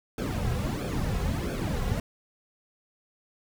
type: noise with flanger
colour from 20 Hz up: brown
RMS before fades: -29 dBFS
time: 0.18-2 s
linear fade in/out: 2 ms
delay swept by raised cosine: 1 to 3.4 ms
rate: 1.5 Hz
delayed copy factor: -0.85
effects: none